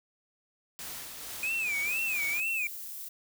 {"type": "noise with tremolo", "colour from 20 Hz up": "white", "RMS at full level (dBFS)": -40, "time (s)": [0.79, 2.4], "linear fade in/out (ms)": 0, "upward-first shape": "sine", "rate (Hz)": 2.2, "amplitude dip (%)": 35}
{"type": "tone with vibrato", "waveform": "triangle", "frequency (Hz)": 2461, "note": "D#7", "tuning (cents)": -20, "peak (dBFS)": -27, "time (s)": [1.43, 2.67], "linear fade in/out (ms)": 2, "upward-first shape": "sine", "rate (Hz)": 2.1, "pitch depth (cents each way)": 170}
{"type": "noise", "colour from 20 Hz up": "violet", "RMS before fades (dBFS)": -41, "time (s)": [1.86, 3.09], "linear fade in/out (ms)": 10}
{"effects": []}